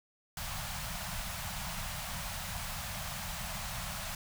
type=band-stop noise; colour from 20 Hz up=pink; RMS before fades=-39 dBFS; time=0.37-4.15 s; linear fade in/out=2 ms; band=200 to 610 Hz; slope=48 dB/octave; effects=none